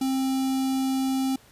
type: tone with notch filter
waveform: square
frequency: 264.8 Hz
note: C4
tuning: 21 cents sharp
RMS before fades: -25 dBFS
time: 0.01-1.36 s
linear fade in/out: 5 ms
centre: 1700 Hz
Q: 0.8
effects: pink hiss -55 dBFS RMS until 1.51 s + resampled to 32000 Hz